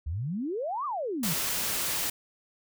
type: exponential two-way sweep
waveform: sine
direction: up then down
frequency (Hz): 68.8 to 1227 to 144.4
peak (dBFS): -29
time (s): 0.06-1.34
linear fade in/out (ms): 10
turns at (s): 0.85
type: noise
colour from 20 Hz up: white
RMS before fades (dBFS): -30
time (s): 1.23-2.1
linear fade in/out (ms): 5
effects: none